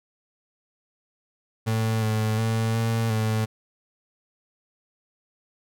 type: tone with pitch steps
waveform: 35% pulse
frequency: 111.5 / 109.1 / 112.5 / 113.8 / 109.8 Hz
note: A2 / A2 / A2 / A#2 / A2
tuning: +23 / -14 / +39 / -41 / -3 cents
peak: -20 dBFS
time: 1.66-3.46 s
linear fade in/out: 20 ms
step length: 360 ms
effects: none